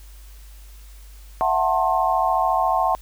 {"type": "chord", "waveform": "sine", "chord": "F# half-diminished seventh", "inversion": "third", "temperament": "just", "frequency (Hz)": [666, 740, 888, 1065.6], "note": ["E5", "F#5", "A5", "C6"], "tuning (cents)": [18, 0, 16, 31], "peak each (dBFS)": [-24, -21, -23, -23], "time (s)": [1.41, 2.95], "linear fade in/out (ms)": 0, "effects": ["added 50 Hz sine -40 dBFS peak until 3.01 s", "white hiss -52 dBFS RMS until 3.01 s"]}